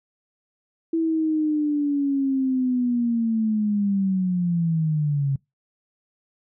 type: linear sweep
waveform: sine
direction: down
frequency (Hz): 329.6 to 135.5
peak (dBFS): -19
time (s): 0.93-5.36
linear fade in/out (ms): 5
effects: noise-tail reverb RT60 0.2 s tail -25 dB re dry